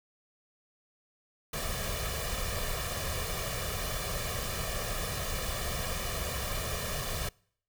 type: noise with comb filter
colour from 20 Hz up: pink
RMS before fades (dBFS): -34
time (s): 1.53-7.29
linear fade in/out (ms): 5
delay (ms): 1.7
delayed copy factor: +0.7
effects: noise-tail reverb RT60 0.6 s tail -26 dB re dry